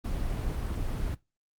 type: noise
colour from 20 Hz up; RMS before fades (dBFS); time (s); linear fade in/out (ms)
brown; -31; 0.04-1.15; 10
effects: noise-tail reverb RT60 0.2 s tail -19 dB re dry + Opus 24 kbps

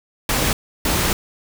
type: noise bursts at uneven times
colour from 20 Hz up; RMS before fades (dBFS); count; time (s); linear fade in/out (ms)
pink; -19; 2; 0.29-0.53 / 0.85-1.13; 2
effects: none

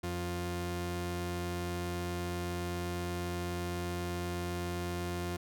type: tone pair together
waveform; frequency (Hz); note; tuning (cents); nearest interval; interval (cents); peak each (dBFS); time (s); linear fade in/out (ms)
sawtooth; 87.9 / 175.8; F2 / F3; +12 / +12; octave; 1200; -33 / -31; 0.03-5.37; 10
effects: none

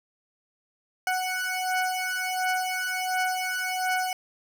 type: beating tone pair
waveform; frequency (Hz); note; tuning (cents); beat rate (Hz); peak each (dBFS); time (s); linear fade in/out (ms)
20% pulse; 740 / 741.4; F#5 / F#5; 0 / +3; 1.4; -24; 1.07-4.13; 2
effects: none

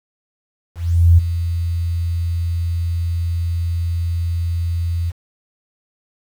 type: tone with ADSR envelope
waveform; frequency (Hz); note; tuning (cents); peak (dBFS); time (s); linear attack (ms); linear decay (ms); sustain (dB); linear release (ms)
sine; 85; F2; -46; -5; 0.75-5.12; 430; 14; -12; 29
effects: 7-bit

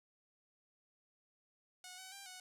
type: tone with pitch steps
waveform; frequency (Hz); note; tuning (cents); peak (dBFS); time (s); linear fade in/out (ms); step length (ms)
5% pulse; 732 / 753 / 791 / 738; F#5 / F#5 / G5 / F#5; -19 / +30 / +15 / -5; -38; 1.84-2.4; 2; 140
effects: none

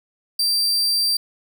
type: tone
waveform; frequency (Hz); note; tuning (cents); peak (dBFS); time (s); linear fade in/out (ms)
40% pulse; 4699; D8; 0; -16; 0.39-1.17; 5
effects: none

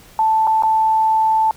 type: tone with dropouts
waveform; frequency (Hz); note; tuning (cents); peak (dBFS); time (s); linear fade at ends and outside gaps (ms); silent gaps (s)
sine; 880; A5; 0; -12; 0.19-1.51; 1; 0.47-0.474 / 0.624-0.634
effects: pink hiss -45 dBFS RMS until 1.56 s

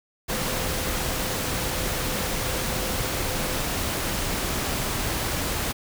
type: tone in noise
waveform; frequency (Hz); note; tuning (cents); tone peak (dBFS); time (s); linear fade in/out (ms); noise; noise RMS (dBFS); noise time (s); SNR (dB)
sine; 513; C5; -34; -37; 0.29-3.62; 20; pink; -27; 0.28-5.73; -13
effects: none

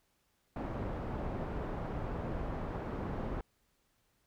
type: low-pass noise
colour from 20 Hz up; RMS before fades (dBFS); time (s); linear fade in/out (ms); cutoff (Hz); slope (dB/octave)
pink; -38; 0.56-3.41; 2; 960; 12
effects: pink hiss -75 dBFS RMS until 4.26 s

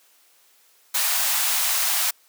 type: high-pass noise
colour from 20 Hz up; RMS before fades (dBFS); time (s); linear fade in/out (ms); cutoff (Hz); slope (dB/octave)
white; -22; 0.94-2.11; 10; 640; 48
effects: white hiss -58 dBFS RMS until 2.28 s + high-pass 400 Hz 12 dB/octave

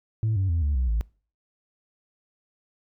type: tone with pitch steps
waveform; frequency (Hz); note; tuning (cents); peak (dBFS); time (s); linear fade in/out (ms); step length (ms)
sine; 110 / 95.76 / 83.36 / 72.57 / 63.18 / 55; A2 / G2 / E2 / D2 / B1 / A1; 0 / -40 / +20 / -20 / +40 / 0; -19; 0.23-1.01; 0; 130
effects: noise-tail reverb RT60 0.4 s tail -25 dB re dry + tanh soft clip ceiling -19 dBFS

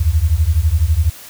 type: beating tone pair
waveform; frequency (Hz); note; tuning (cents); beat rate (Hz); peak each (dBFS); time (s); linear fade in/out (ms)
sine; 73.42 / 85.42; D2 / F2; 0 / -38; 12; -14; 0-1.1; 10
effects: white hiss -37 dBFS RMS until 1.29 s

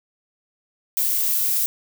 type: noise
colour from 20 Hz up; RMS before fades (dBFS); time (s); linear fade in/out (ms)
violet; -21; 0.97-1.66; 0
effects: none

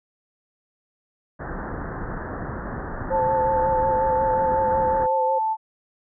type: low-pass noise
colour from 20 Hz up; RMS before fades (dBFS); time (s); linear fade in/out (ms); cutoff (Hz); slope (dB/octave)
pink; -31; 1.39-5.07; 20; 1800; 96
type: tone with vibrato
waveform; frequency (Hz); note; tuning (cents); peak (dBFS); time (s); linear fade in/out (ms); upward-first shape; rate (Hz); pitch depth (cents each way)
sine; 523.3; C5; 0; -22; 3.1-5.39; 10; sine; 5.5; 36
type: tone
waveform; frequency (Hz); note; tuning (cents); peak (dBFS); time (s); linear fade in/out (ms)
sine; 880; A5; 0; -20; 3.1-5.57; 50
effects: none

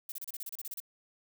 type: noise bursts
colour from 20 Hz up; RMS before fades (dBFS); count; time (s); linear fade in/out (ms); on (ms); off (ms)
violet; -40; 12; 0.09-0.802; 2; 30; 32
effects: none

